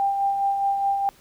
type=tone with tremolo; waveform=sine; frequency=793 Hz; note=G5; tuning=20 cents sharp; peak=-18 dBFS; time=0-1.09 s; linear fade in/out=0 ms; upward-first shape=sine; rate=4.8 Hz; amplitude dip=40%; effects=pink hiss -54 dBFS RMS until 1.2 s